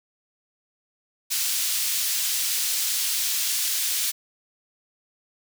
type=high-pass noise; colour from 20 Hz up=pink; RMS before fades=-25 dBFS; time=1.3-4.12 s; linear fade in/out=20 ms; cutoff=4000 Hz; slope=12 dB/octave; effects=none